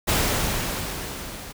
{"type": "noise with level ramp", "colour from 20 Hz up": "pink", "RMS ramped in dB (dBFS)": [-20, -38], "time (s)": [0.07, 1.53], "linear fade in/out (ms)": 20, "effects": []}